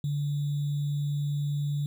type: tone with sample-and-hold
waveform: sine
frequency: 145 Hz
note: D3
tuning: 22 cents flat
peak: -26 dBFS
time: 0.04-1.86 s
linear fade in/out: 2 ms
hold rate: 3675 Hz
effects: none